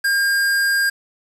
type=tone; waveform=square; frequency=1610 Hz; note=G6; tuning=46 cents sharp; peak=-16 dBFS; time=0.04-0.9 s; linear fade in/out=10 ms; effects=resampled to 32000 Hz + 7-bit